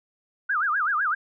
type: tone with vibrato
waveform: sine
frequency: 1404 Hz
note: F6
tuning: 9 cents sharp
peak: -21 dBFS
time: 0.49-1.15 s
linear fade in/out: 10 ms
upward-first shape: sine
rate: 7.9 Hz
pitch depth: 290 cents each way
effects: none